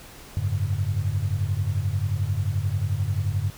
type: chord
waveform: sine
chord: F# suspended second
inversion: none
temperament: equal with one note detuned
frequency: 92.5 / 103.83 / 142.16 Hz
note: F#2 / G#2 / C#3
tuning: 0 / 0 / +44 cents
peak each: -26 / -25 / -30 dBFS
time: 0.37-3.5 s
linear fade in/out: 0 ms
effects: pink hiss -45 dBFS RMS until 3.57 s